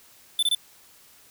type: tone bursts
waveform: square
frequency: 3520 Hz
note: A7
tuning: in tune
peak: -20 dBFS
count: 3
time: 0.39-0.549 s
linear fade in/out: 2 ms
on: 37 ms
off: 24 ms
effects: white hiss -54 dBFS RMS until 1.3 s